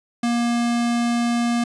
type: tone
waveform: square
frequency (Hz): 236.9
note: A#3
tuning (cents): +28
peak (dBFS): -19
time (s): 0.23-1.64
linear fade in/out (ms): 5
effects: resampled to 22050 Hz + 10-bit